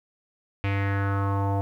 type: tone with low-pass filter sweep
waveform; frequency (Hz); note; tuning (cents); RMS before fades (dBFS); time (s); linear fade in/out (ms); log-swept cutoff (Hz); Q
square; 99; G2; +18; -25; 0.64-1.61; 0; 2500 to 770; 3.6
effects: 10-bit